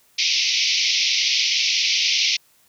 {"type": "band-pass noise", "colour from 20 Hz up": "white", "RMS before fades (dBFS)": -20, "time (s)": [0.18, 2.37], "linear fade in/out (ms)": 10, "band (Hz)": [2100, 5900], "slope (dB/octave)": 96, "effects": ["white hiss -58 dBFS RMS until 2.68 s"]}